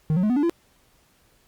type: tone with pitch steps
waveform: triangle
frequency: 155.56 / 181.81 / 212.5 / 248.4 / 290.3 / 339.3 Hz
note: D#3 / F#3 / G#3 / B3 / D4 / F4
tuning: 0 / -30 / +40 / +10 / -20 / -50 cents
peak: -16 dBFS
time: 0.1-0.496 s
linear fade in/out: 0 ms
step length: 66 ms
effects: pink hiss -61 dBFS RMS until 1.47 s + Opus 48 kbps